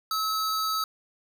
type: tone pair together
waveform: square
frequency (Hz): 1293 / 4625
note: E6 / D8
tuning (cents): -34 / -27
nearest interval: octave + minor seventh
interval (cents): 2207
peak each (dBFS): -27 / -33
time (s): 0.11-0.84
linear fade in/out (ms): 2
effects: 10-bit